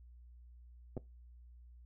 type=clicks; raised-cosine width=2 ms; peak=-28 dBFS; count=2; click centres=0.968 / 0.976 s; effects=noise-tail reverb RT60 0.2 s tail -19 dB re dry + added 60 Hz sine -54 dBFS peak until 1.85 s